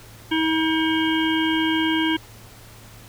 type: harmonic tone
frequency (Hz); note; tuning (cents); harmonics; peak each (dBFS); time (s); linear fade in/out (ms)
319.4; D#4; +45; 1 / 3 / 5 / 7 / 9 / 10; -20 / -28 / -28 / -30 / -31 / -28; 0.31-2.17; 10
effects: added 110 Hz sine -46 dBFS peak until 3.08 s + pink hiss -46 dBFS RMS until 3.08 s